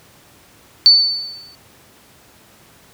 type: tone with exponential decay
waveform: sine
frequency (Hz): 4508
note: C#8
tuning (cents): +28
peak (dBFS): -3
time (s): 0.86-1.55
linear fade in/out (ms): 0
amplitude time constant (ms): 150
effects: pink hiss -48 dBFS RMS until 2.93 s + high-pass 80 Hz 12 dB/octave